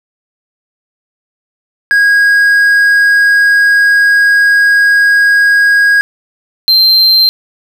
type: tone pair in turn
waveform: triangle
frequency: 1642 / 4138 Hz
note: G#6 / C8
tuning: -20 / -20 cents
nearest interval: octave + major third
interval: 1600 cents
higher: second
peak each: -3 dBFS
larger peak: neither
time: 1.91-6.01 / 6.68-7.29 s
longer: first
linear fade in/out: 0 ms
effects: none